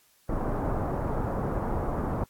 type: low-pass noise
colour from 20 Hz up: pink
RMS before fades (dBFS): -29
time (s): 0.29-2.24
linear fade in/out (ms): 5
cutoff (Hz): 1100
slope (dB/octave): 24
effects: white hiss -63 dBFS RMS until 2.29 s + AAC 64 kbps